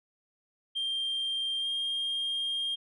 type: tone with pitch glide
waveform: sine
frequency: 3181 to 3216 Hz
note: G7 to G7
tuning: +25 to +44 cents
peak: -27 dBFS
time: 0.75-2.76 s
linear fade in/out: 20 ms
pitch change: +19 cents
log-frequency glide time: 1.6-1.67 s
effects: tanh soft clip ceiling -27 dBFS